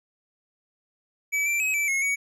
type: tone with pitch steps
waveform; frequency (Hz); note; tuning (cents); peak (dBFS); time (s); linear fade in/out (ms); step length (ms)
square; 2293 / 2348 / 2548 / 2320 / 2170 / 2249; D7 / D7 / D#7 / D7 / C#7 / C#7; -42 / -1 / +41 / -22 / -37 / +24; -23; 1.32-2.16; 20; 140
effects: low-pass 12000 Hz 12 dB/octave